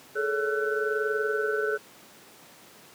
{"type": "tone cluster", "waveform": "sine", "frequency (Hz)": [426.3, 447.1, 563, 1352, 1503], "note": ["G#4", "A4", "C#5", "E6", "F#6"], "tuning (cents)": [45, 28, 27, 43, 27], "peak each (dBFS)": [-27, -34, -36, -36, -30], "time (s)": [0.15, 1.78], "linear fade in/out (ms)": 20, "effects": ["pink hiss -51 dBFS RMS until 2.94 s", "high-pass 200 Hz 12 dB/octave"]}